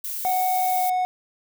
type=noise; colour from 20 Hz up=violet; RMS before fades=-30 dBFS; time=0.04-0.9 s; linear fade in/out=5 ms
type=tone with pitch glide; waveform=triangle; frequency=740 to 734.9 Hz; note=F#5 to F#5; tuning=0 to -12 cents; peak=-18 dBFS; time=0.25-1.05 s; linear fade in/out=0 ms; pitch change=-12 cents; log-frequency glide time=0.61-0.83 s
effects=none